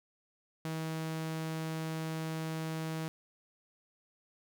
sawtooth tone, 160 Hz, D#3, 49 cents sharp, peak -31 dBFS, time 0.65-3.08 s, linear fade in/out 0 ms, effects none

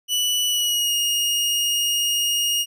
sawtooth tone with pitch glide, 2960 to 2859 Hz, F#7 to F7, 0 to +40 cents, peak -16 dBFS, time 0.08-2.66 s, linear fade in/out 50 ms, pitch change -60 cents, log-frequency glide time 0.48-0.94 s, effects none

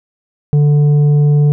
triangle tone with tanh clipping, 146.83 Hz, D3, in tune, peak -8 dBFS, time 0.53-1.52 s, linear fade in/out 0 ms, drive 10 dB, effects none

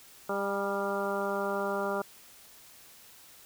harmonic tone with a mistuned harmonic, 199.3 Hz, G3, 29 cents sharp, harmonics 1 / 2 / 3 / 4 / 5 / 6 / 7, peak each -38 / -34 / -34 / -38 / -39 / -38 / -38 dBFS, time 0.29-2.02 s, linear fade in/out 5 ms, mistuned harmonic 5, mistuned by -38 cents, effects white hiss -54 dBFS RMS until 3.45 s

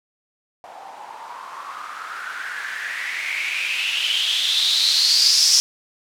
violet noise with low-pass filter sweep, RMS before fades -22 dBFS, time 0.64-5.6 s, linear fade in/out 0 ms, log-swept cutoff 740 to 5500 Hz, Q 6.6, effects none

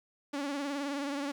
sawtooth tone with vibrato, 282.6 Hz, C#4, 34 cents sharp, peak -29 dBFS, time 0.33-1.32 s, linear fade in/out 10 ms, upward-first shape triangle, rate 19 Hz, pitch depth 72 cents each way, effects low-pass 7000 Hz 12 dB/octave + 10-bit

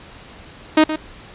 sawtooth tone with echo, 311.1 Hz, D#4, in tune, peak -5 dBFS, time 0.77-0.84 s, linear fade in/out 5 ms, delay 120 ms, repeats 1, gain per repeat -11 dB, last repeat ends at 0.96 s, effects pink hiss -41 dBFS RMS until 1.34 s + resampled to 8000 Hz

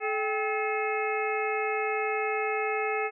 harmonic tone with a mistuned harmonic, 430 Hz, A4, 40 cents flat, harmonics 1 / 2 / 3 / 4 / 5 / 6, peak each -30 / -32 / -35 / -39 / -34 / -36 dBFS, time 0-3.11 s, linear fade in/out 50 ms, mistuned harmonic 2, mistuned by -150 cents, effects none

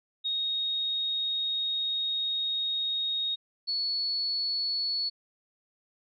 sine tone pair in turn, 3737 / 4410 Hz, A#7 / C#8, +4 / -10 cents, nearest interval minor third, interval 286 cents, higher second, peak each -27 dBFS, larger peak neither, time 0.24-3.36 / 3.67-5.1 s, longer first, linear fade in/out 20 ms, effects none

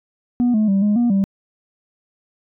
sine tone with pitch steps, 243.8 / 214.9 / 195.6 / 207.7 / 239.3 / 195.6 Hz, B3 / A3 / G3 / G#3 / A#3 / G3, -22 / -41 / -4 / 0 / +46 / -4 cents, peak -11 dBFS, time 0.4-1.24 s, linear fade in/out 0 ms, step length 140 ms, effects tanh soft clip ceiling -12 dBFS

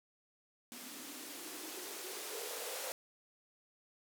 violet noise with band-pass filter sweep, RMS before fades -45 dBFS, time 0.72-2.92 s, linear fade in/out 0 ms, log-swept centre 230 to 540 Hz, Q 6.1, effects none

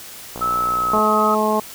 click train, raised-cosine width 1 ms, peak -16 dBFS, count 39, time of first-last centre 0.36-0.985 s, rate 60.8 Hz
sine tone with pitch glide, 1304 to 1269.8 Hz, E6 to D#6, -19 to +35 cents, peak -17 dBFS, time 0.41-1.35 s, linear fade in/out 10 ms, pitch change -46 cents, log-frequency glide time 0.57-1.14 s
harmonic tone, 214.6 Hz, A3, 43 cents flat, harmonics 1 / 2 / 3 / 4 / 5, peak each -22 / -22 / -22 / -22 / -22 dBFS, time 0.93-1.6 s, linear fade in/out 5 ms
effects white hiss -37 dBFS RMS until 1.74 s

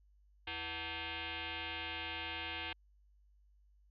sine tone with frequency modulation, 329.6 Hz, E4, in tune, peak -39 dBFS, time 0.47-2.73 s, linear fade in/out 5 ms, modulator 410 Hz, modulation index 7.9, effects added 50 Hz sine -64 dBFS peak until 3.9 s

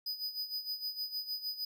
square tone with tremolo, 4978 Hz, D#8, in tune, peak -34 dBFS, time 0.06-1.65 s, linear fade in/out 5 ms, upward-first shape sine, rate 6.5 Hz, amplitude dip 75%, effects none

